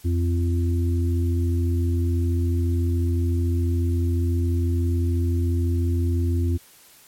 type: harmonic tone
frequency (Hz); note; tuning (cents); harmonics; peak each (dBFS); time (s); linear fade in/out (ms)
86; F2; -26; 1 / 3 / 4; -19 / -29 / -31; 0.04-6.58; 20
effects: white hiss -51 dBFS RMS until 7.07 s + MP3 64 kbps